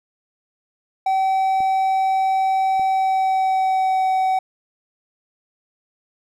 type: tone with pitch glide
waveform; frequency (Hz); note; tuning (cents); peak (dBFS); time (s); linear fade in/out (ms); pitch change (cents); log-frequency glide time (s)
triangle; 766 to 756.3; G5 to F#5; -40 to +38; -14; 1.06-4.39; 5; -22; 2.85-4.08
type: clicks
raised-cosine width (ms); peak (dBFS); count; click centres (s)
2; -24; 2; 1.605 / 2.796
effects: none